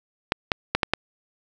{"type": "clicks", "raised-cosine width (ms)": 0.3, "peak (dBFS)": -3, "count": 5, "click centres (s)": [0.321, 0.518, 0.75, 0.832, 0.936], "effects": []}